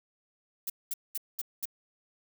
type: noise bursts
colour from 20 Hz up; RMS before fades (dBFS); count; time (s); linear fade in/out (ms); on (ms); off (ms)
violet; -33; 5; 0.67-1.655; 5; 29; 210
effects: none